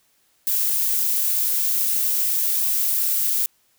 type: noise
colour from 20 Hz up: violet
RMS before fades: -21 dBFS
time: 0.47-3.46 s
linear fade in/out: 0 ms
effects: white hiss -63 dBFS RMS until 3.78 s